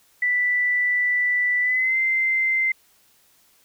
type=tone with pitch glide; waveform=sine; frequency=1975.5 to 2079 Hz; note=B6 to C7; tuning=0 to -12 cents; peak=-18 dBFS; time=0.22-2.72 s; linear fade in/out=5 ms; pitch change=+88 cents; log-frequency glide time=1.61-1.97 s; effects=white hiss -59 dBFS RMS until 3.64 s